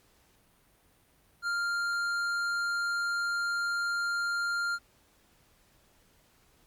triangle tone with tanh clipping, 1396.9 Hz, F6, in tune, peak -30 dBFS, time 1.42-4.79 s, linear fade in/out 50 ms, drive 15 dB, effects pink hiss -65 dBFS RMS until 6.66 s + Opus 48 kbps

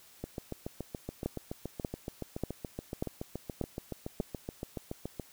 two click trains, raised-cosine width 2 ms, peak -23 / -18 dBFS, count 36 / 6, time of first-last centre 0.24-5.198 / 1.26-4.201 s, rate 7.06 / 1.7 Hz, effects white hiss -58 dBFS RMS until 5.32 s

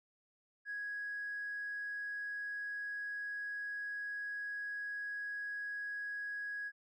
triangle tone with tanh clipping, 1661.2 Hz, G#6, in tune, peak -38 dBFS, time 0.65-6.72 s, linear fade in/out 50 ms, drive 4 dB, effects MP3 64 kbps

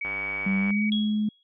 sine tone, 2264 Hz, C#7, 36 cents sharp, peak -28 dBFS, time 0.01-0.9 s, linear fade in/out 5 ms
click train, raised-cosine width 0.5 ms, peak -22 dBFS, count 66, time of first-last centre 0.05-0.705 s, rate 99.2 Hz
sine tone with pitch glide, 193.8 to 212.6 Hz, G3 to G#3, -20 to +41 cents, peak -22 dBFS, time 0.46-1.29 s, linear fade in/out 5 ms, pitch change +161 cents, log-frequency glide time 0.59-0.84 s
sine tone with exponential decay, 3322 Hz, G#7, in tune, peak -25 dBFS, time 0.92-1.43 s, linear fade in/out 1 ms, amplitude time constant 110 ms
effects none

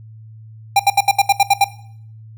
square tone bursts, 798 Hz, G5, 31 cents sharp, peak -9 dBFS, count 9, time 0.76-1.643 s, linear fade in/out 5 ms, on 35 ms, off 71 ms, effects noise-tail reverb RT60 0.6 s tail -17 dB re dry + added 110 Hz sine -36 dBFS peak until 2.37 s

